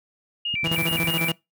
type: tone with vibrato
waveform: sine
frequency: 2581 Hz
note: E7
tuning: 37 cents flat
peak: -24 dBFS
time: 0.45-1.32 s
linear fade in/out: 5 ms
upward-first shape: square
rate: 4.8 Hz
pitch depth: 170 cents each way
type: clicks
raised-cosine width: 5 ms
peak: -20 dBFS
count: 11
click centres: 0.54 / 0.634 / 0.674 / 0.714 / 0.78 / 0.826 / 0.913 / 0.953 / 0.99 / 1.041 / 1.084 s
type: tone with tremolo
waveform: sawtooth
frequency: 164.81 Hz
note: E3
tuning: in tune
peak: -19 dBFS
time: 0.64-1.32 s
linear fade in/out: 5 ms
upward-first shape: square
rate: 14 Hz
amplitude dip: 65%
type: band-stop noise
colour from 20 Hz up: white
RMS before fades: -32 dBFS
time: 0.72-1.31 s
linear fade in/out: 2 ms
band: 2500 to 8700 Hz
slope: 48 dB/octave
effects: noise-tail reverb RT60 0.2 s tail -22 dB re dry + high-pass 100 Hz 12 dB/octave